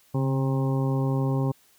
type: harmonic tone with a mistuned harmonic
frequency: 133.6 Hz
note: C3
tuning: 36 cents sharp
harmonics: 1 / 2 / 3 / 4 / 6 / 7 / 8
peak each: -23 / -29 / -33 / -35 / -39 / -40 / -41 dBFS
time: 0.14-1.52 s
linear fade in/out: 10 ms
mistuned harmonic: 1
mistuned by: +39 cents
effects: white hiss -60 dBFS RMS until 1.78 s